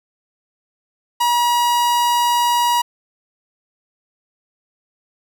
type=tone; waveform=45% pulse; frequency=960 Hz; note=B5; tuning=49 cents flat; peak=-14 dBFS; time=1.2-2.82 s; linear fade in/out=10 ms; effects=none